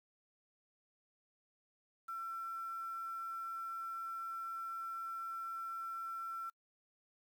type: tone with quantisation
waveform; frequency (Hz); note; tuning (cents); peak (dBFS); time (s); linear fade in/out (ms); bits
sine; 1346; E6; +36; -40; 2.08-6.5; 10; 10
effects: noise-tail reverb RT60 0.1 s tail -25 dB re dry